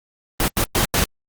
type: noise bursts at uneven times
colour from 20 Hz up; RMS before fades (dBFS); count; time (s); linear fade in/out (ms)
pink; -18; 4; 0.4-0.48 / 0.57-0.64 / 0.75-0.85 / 0.94-1.04; 0
effects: Opus 24 kbps